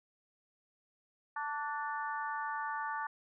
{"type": "harmonic tone with a mistuned harmonic", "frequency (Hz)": 295, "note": "D4", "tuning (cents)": 8, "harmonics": [3, 4, 5, 6], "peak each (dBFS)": [-38, -40, -42, -44], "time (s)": [1.36, 3.07], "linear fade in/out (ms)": 5, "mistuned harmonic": 4, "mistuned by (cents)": -35, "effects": []}